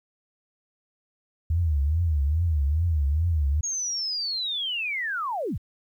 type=tone with vibrato; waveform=sine; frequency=77.5 Hz; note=D#2; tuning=6 cents flat; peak=-20 dBFS; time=1.5-3.61 s; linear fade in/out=5 ms; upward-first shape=triangle; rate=2.4 Hz; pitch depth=230 cents each way
type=linear sweep; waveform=sine; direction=down; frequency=6650 to 34.65 Hz; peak=-26 dBFS; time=3.63-5.58 s; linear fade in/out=10 ms
effects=10-bit